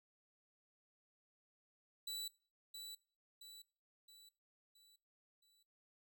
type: tone with echo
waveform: sawtooth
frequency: 3951 Hz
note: B7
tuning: in tune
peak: -39 dBFS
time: 2.07-2.28 s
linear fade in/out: 5 ms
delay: 670 ms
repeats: 5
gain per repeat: -6 dB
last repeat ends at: 5.63 s
effects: noise-tail reverb RT60 0.4 s tail -21 dB re dry